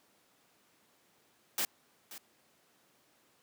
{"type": "noise with echo", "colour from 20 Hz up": "white", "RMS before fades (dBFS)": -32, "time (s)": [1.58, 1.65], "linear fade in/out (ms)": 2, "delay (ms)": 530, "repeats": 1, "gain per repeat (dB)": -15, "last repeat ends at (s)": 2.18, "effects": ["pink hiss -68 dBFS RMS until 3.42 s", "high-pass 200 Hz 12 dB/octave"]}